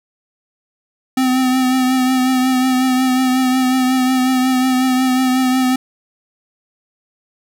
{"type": "tone with vibrato", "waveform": "square", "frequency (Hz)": 257.2, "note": "C4", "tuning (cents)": -30, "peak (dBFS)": -13, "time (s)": [1.17, 5.76], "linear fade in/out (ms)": 5, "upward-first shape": "triangle", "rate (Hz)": 5.5, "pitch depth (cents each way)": 32, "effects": []}